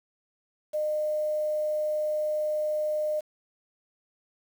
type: tone with quantisation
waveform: sine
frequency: 609 Hz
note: D#5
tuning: 37 cents flat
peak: -25 dBFS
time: 0.73-3.21 s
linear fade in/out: 20 ms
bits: 8
effects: none